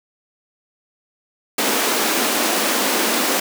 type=high-pass noise; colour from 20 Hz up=pink; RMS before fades=-19 dBFS; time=1.58-3.4 s; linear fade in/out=5 ms; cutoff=220 Hz; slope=48 dB/octave; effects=none